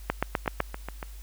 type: two click trains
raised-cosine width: 0.5 ms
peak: -19 / -9 dBFS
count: 5 / 5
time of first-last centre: 0.46-1.028 / 0.1-0.604 s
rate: 7.04 / 7.94 Hz
effects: added 50 Hz sine -40 dBFS peak until 1.22 s + white hiss -54 dBFS RMS until 1.22 s